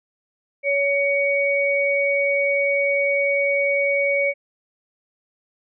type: tone pair together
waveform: sine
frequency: 562.3 / 2245 Hz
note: C#5 / C#7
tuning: +25 / +21 cents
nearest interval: 2 octaves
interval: 2396 cents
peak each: -20 dBFS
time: 0.63-4.34 s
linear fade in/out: 50 ms
effects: none